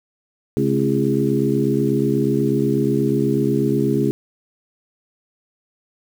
harmonic tone with a mistuned harmonic, 68.2 Hz, C#2, 28 cents flat, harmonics 2 / 3 / 4 / 5 / 6, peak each -22 / -22 / -22 / -22 / -22 dBFS, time 0.57-4.11 s, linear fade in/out 0 ms, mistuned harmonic 3, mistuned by +69 cents, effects 7-bit

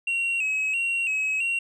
sine tone with vibrato, 2650 Hz, E7, 9 cents sharp, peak -20 dBFS, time 0.07-1.59 s, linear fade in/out 5 ms, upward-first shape square, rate 1.5 Hz, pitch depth 61 cents each way, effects tanh soft clip ceiling -22 dBFS

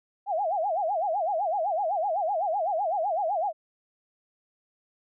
sine tone with vibrato, 725 Hz, F#5, 35 cents flat, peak -24 dBFS, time 0.26-3.53 s, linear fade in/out 50 ms, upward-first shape sine, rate 7.9 Hz, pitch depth 250 cents each way, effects none

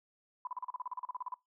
sine tone bursts, 999 Hz, B5, 20 cents sharp, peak -36 dBFS, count 16, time 0.45-1.341 s, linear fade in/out 2 ms, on 21 ms, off 37 ms, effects noise-tail reverb RT60 0.2 s tail -21 dB re dry

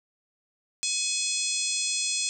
harmonic tone, 846 Hz, G#5, 32 cents sharp, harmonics 3 / 4 / 5 / 6 / 7 / 8 / 9 / 10, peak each -34 / -34 / -34 / -34 / -34 / -34 / -34 / -34 dBFS, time 0.83-2.29 s, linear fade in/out 0 ms, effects none

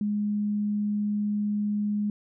sine tone, 207.7 Hz, G#3, in tune, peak -24 dBFS, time 0.01-2.1 s, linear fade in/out 2 ms, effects none

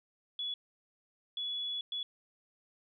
sine tone bursts at uneven times, 3400 Hz, G#7, 40 cents sharp, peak -34 dBFS, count 3, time 0.39-0.54 / 1.37-1.81 / 1.92-2.03 s, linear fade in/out 2 ms, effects none

